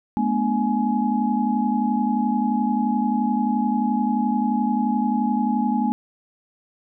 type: tone cluster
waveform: sine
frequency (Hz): 211.6 / 243.1 / 294.6 / 840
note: G#3 / B3 / D4 / G#5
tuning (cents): +33 / -27 / +6 / +19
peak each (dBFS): -23 / -22 / -29 / -25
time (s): 0.17-5.92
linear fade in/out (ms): 0
effects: none